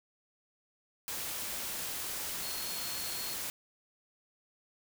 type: tone in noise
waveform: sine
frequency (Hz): 4299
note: C8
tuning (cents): +46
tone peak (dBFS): -43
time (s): 2.43-3.34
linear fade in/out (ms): 0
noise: white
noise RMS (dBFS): -38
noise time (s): 1.08-3.5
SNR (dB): -8
effects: none